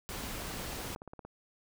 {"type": "noise", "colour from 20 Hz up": "pink", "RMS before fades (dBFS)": -40, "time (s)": [0.09, 0.95], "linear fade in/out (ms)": 0}
{"type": "click train", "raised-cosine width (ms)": 1, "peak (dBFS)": -31, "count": 10, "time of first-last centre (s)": [0.73, 1.25], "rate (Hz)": 17.3}
{"effects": []}